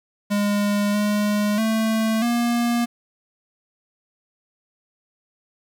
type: tone with pitch steps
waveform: square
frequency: 204.8 / 207.7 / 221.5 / 237.3 Hz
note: G#3 / G#3 / A3 / A#3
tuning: -24 / 0 / +12 / +31 cents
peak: -19 dBFS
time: 0.3-2.86 s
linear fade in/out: 20 ms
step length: 640 ms
effects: 8-bit